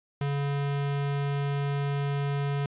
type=tone; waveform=square; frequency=141.6 Hz; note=C#3; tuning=37 cents sharp; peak=-27 dBFS; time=0.21-2.66 s; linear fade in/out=2 ms; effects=resampled to 8000 Hz + 9-bit